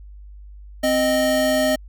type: tone pair together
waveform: square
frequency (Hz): 260.3 / 619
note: C4 / D#5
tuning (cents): -9 / -9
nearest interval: octave + minor third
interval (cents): 1500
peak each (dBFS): -22 / -18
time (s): 0.83-1.76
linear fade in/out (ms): 10
effects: added 50 Hz sine -37 dBFS peak until 1.88 s + MP3 96 kbps